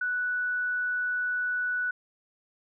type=tone; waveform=sine; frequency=1480 Hz; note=F#6; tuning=in tune; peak=-26 dBFS; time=0.01-1.91 s; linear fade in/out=5 ms; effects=none